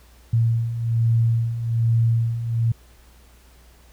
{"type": "beating tone pair", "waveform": "sine", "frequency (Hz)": [114.3, 115.5], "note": ["A#2", "A#2"], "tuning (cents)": [-34, -16], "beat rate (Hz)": 1.2, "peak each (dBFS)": [-24, -18], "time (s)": [0.33, 2.72], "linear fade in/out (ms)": 5, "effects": ["added 60 Hz sine -49 dBFS peak until 3.92 s", "pink hiss -55 dBFS RMS until 3.92 s"]}